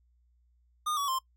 square tone with pitch steps, 1220 / 1131.7 / 1049.9 Hz, D#6 / C#6 / C6, -34 / +35 / +6 cents, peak -29 dBFS, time 0.86-1.19 s, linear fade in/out 10 ms, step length 110 ms, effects noise-tail reverb RT60 0.1 s tail -21 dB re dry + added 60 Hz sine -64 dBFS peak until 1.36 s

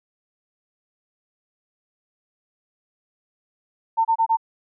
sine tone bursts, 903 Hz, A5, 45 cents sharp, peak -15 dBFS, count 4, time 3.97-4.371 s, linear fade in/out 20 ms, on 80 ms, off 27 ms, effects none

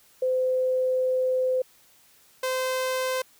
sine / sawtooth tone pair in turn, 513 / 516.3 Hz, C5 / C5, -34 / -23 cents, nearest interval unison, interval 11 cents, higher second, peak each -21 dBFS, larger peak neither, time 0.22-1.62 / 2.43-3.22 s, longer first, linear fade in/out 5 ms, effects white hiss -58 dBFS RMS until 3.39 s

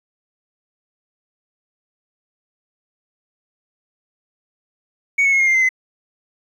sine tone with pitch steps, 2233 / 2200 / 2167 / 2135 / 2103 / 2071 / 2041 Hz, C#7 / C#7 / C#7 / C7 / C7 / C7 / C7, +12 / -14 / -40 / +34 / +8 / -18 / -44 cents, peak -10 dBFS, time 5.18-5.691 s, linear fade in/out 10 ms, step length 73 ms, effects tanh soft clip ceiling -11 dBFS + 8-bit

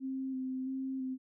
sine tone with vibrato, 262.3 Hz, C4, 4 cents sharp, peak -34 dBFS, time 0-1.18 s, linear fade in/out 50 ms, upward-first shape square, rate 1.5 Hz, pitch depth 17 cents each way, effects none

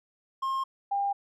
triangle / sine tone pair in turn, 1068 / 800.1 Hz, C6 / G5, +35 / +35 cents, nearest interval perfect fourth, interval 500 cents, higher first, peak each -25 dBFS, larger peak neither, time 0.42-0.64 / 0.91-1.13 s, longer neither, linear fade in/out 10 ms, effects none

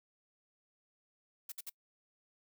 blue noise bursts, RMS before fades -43 dBFS, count 3, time 1.49-1.696 s, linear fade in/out 5 ms, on 30 ms, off 58 ms, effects noise-tail reverb RT60 0.1 s tail -25 dB re dry

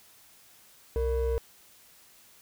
triangle ring-modulated tone, 261.6 Hz, C4, in tune, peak -20 dBFS, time 0.96-1.38 s, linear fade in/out 0 ms, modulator 198 Hz, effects white hiss -57 dBFS RMS until 2.41 s

